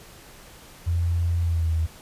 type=tone with pitch glide; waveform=sine; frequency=85.4 to 80.84 Hz; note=F2 to E2; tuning=-38 to -33 cents; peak=-20 dBFS; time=0.86-1.87 s; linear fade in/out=20 ms; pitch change=-95 cents; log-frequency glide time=1.4-1.72 s; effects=pink hiss -47 dBFS RMS until 2.01 s + resampled to 32000 Hz